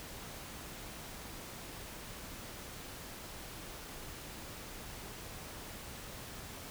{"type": "silence", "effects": ["pink hiss -47 dBFS RMS until 6.7 s"]}